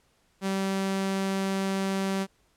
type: tone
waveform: sawtooth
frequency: 193.4 Hz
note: G3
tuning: 23 cents flat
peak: -22 dBFS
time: 0.41-2.27 s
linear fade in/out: 50 ms
effects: pink hiss -67 dBFS RMS until 2.56 s + low-pass 11000 Hz 12 dB/octave